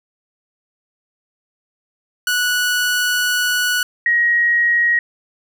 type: tone pair in turn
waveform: sawtooth / sine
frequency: 1473 / 1891.3 Hz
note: F#6 / A#6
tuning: -8 / +25 cents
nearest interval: major third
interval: 433 cents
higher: second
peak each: -12 dBFS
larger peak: neither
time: 2.27-3.83 / 4.06-4.99 s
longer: first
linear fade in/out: 2 ms
effects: none